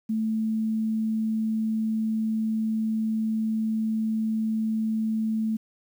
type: tone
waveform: sine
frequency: 220 Hz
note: A3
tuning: in tune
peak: -23 dBFS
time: 0.09-5.57 s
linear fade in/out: 10 ms
effects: 9-bit